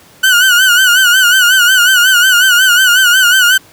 30% pulse tone with vibrato, 1480 Hz, F#6, in tune, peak -3 dBFS, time 0.23-3.58 s, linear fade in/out 10 ms, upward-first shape sine, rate 5.5 Hz, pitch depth 86 cents each way, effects pink hiss -42 dBFS RMS until 3.72 s + high-pass 100 Hz 12 dB/octave

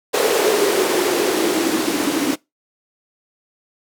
blue noise with band-pass filter sweep, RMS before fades -18 dBFS, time 0.13-2.36 s, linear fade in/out 20 ms, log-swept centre 450 to 280 Hz, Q 6.2, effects noise-tail reverb RT60 0.2 s tail -23 dB re dry

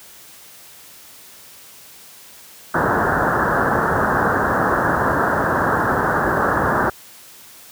white low-pass noise, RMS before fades -18 dBFS, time 2.74-6.9 s, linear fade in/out 5 ms, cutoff 1700 Hz, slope 96 dB/octave, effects white hiss -43 dBFS RMS until 7.71 s + high-pass 60 Hz 12 dB/octave

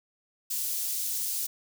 white high-pass noise, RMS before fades -31 dBFS, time 0.5-1.47 s, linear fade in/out 10 ms, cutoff 5500 Hz, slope 12 dB/octave, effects none

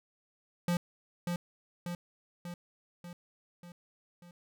square tone with echo, 174.61 Hz, F3, in tune, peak -28 dBFS, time 0.68-0.77 s, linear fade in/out 2 ms, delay 590 ms, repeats 6, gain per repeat -4 dB, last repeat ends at 4.31 s, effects none

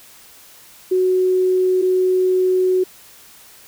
sine tone pair in turn, 370 / 370 Hz, F#4 / F#4, 0 / 0 cents, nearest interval unison, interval 0 cents, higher neither, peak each -13 dBFS, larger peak neither, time 0.91-1.82 / 1.82-2.84 s, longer second, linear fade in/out 10 ms, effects white hiss -45 dBFS RMS until 3.67 s

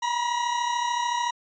40% pulse tone pair together, 954.2 / 987.8 Hz, A#5 / B5, +40 / 0 cents, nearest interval minor second, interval 60 cents, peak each -24 / -30 dBFS, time 0.02-1.31 s, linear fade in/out 10 ms, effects resampled to 16000 Hz

